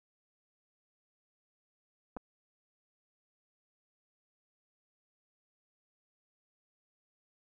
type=clicks; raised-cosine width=1 ms; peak=-28 dBFS; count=2; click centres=2.166 / 2.17 s; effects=none